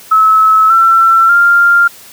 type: tone with pitch steps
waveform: sine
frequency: 1296 / 1344.8 / 1395.5 Hz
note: E6 / E6 / F6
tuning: -30 / +34 / -2 cents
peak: -4 dBFS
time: 0.11-1.88 s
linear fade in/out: 10 ms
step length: 590 ms
effects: white hiss -36 dBFS RMS until 2.12 s + high-pass 80 Hz 12 dB/octave